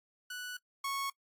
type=tone pair in turn; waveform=sawtooth; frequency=1480 / 1103.3 Hz; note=F#6 / C#6; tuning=0 / -9 cents; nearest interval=perfect fourth; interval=509 cents; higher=first; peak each=-36 / -30 dBFS; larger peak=second; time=0.3-0.57 / 0.84-1.1 s; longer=first; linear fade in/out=5 ms; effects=noise-tail reverb RT60 0.1 s tail -24 dB re dry + AAC 64 kbps